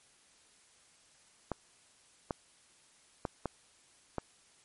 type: clicks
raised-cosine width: 1 ms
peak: -19 dBFS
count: 5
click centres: 1.517 / 2.308 / 3.252 / 3.457 / 4.183 s
effects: white hiss -64 dBFS RMS until 4.64 s + MP3 48 kbps